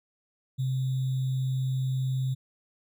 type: tone with sample-and-hold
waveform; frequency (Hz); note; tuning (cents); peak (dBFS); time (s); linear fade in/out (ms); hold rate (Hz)
sine; 130.81; C3; 0; -25; 0.58-2.35; 20; 3675
effects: none